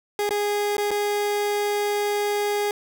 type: tone with dropouts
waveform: 30% pulse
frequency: 412.3 Hz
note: G#4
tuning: 13 cents flat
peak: -19 dBFS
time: 0.19-2.71 s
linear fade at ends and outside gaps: 1 ms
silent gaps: 0.292-0.307 / 0.768-0.781 / 0.907-0.913 s
effects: none